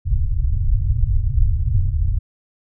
pink low-pass noise, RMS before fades -17 dBFS, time 0.05-2.19 s, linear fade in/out 20 ms, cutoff 120 Hz, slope 48 dB/octave, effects none

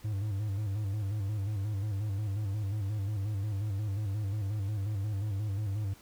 triangle tone with vibrato, 102.3 Hz, G#2, 26 cents flat, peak -28 dBFS, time 0.04-5.94 s, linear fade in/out 10 ms, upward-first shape square, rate 5.6 Hz, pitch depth 79 cents each way, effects pink hiss -57 dBFS RMS until 6.01 s

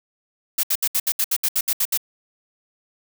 blue noise bursts, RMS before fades -20 dBFS, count 12, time 0.58-1.975 s, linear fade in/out 5 ms, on 53 ms, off 69 ms, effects none

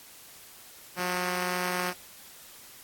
5% pulse tone pair together, 180.1 / 381.6 Hz, F#3 / G4, -46 / -47 cents, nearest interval octave + minor second, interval 1299 cents, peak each -17 / -28 dBFS, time 0.96-1.94 s, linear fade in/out 50 ms, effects white hiss -50 dBFS RMS until 2.83 s + AAC 64 kbps

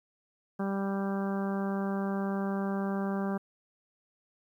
harmonic tone, 196.3 Hz, G3, 3 cents sharp, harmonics 1 / 2 / 3 / 4 / 5 / 6 / 7 / 8, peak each -30 / -37 / -40 / -41 / -45 / -44 / -48 / -46 dBFS, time 0.59-3.38 s, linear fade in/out 10 ms, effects 11-bit

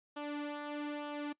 sawtooth tone with flanger, 293.7 Hz, D4, in tune, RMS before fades -40 dBFS, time 0.16-1.33 s, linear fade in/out 10 ms, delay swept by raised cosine 0.46 to 3.06 ms, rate 1.1 Hz, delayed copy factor -0.6, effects noise-tail reverb RT60 0.1 s tail -22 dB re dry + resampled to 8000 Hz

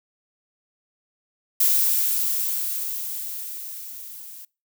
violet noise with level ramp, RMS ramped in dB -18 to -41 dBFS, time 1.6-4.45 s, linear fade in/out 5 ms, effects noise-tail reverb RT60 0.3 s tail -25 dB re dry

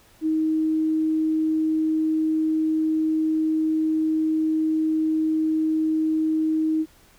sine tone, 315.1 Hz, D#4, 22 cents sharp, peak -19 dBFS, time 0.21-6.86 s, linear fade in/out 50 ms, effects pink hiss -55 dBFS RMS until 7.18 s

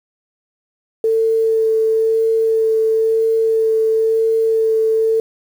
sine tone with vibrato, 445.7 Hz, A4, 22 cents sharp, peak -12 dBFS, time 1.04-5.2 s, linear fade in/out 2 ms, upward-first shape sine, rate 0.99 Hz, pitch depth 11 cents each way, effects 7-bit

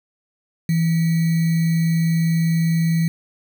sine tone with sample-and-hold, 164.81 Hz, E3, in tune, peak -15 dBFS, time 0.69-3.08 s, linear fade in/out 2 ms, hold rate 2100 Hz, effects none

